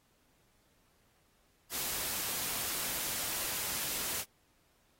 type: noise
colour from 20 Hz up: white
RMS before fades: -36 dBFS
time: 1.7-4.25 s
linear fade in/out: 50 ms
effects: pink hiss -71 dBFS RMS until 4.99 s + AAC 48 kbps